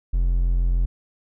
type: tone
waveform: triangle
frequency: 43.46 Hz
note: F1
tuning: 8 cents flat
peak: -15 dBFS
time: 0.13-0.86 s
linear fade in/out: 10 ms
effects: none